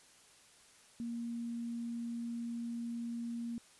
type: tone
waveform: sine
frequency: 234.5 Hz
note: A#3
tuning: 11 cents sharp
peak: -37 dBFS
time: 1-3.58 s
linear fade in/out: 0 ms
effects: white hiss -62 dBFS RMS until 3.79 s + resampled to 24000 Hz